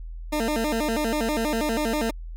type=tone with vibrato; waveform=20% pulse; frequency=261.6 Hz; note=C4; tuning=in tune; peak=-18 dBFS; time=0.32-2.11 s; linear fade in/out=10 ms; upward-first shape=square; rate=6.2 Hz; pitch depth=250 cents each way; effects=added 41 Hz sine -33 dBFS peak until 2.36 s